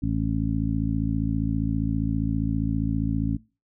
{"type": "harmonic tone", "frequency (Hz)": 55, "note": "A1", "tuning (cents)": 0, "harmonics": [1, 2, 3, 4, 5], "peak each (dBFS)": [-29, -28, -30, -30, -28], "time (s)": [0.02, 3.37], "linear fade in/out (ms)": 10, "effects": ["noise-tail reverb RT60 0.3 s tail -22 dB re dry"]}